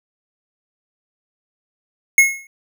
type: tone with exponential decay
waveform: square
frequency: 2171 Hz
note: C#7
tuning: 37 cents flat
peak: -5 dBFS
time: 2.18-2.47 s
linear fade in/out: 2 ms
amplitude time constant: 61 ms
effects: none